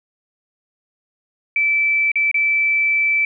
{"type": "tone with dropouts", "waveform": "sine", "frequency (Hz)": 2320, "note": "D7", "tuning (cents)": -22, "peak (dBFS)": -14, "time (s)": [1.56, 3.25], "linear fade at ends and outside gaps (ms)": 2, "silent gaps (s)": [[2.117, 2.156], [2.314, 2.343]], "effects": []}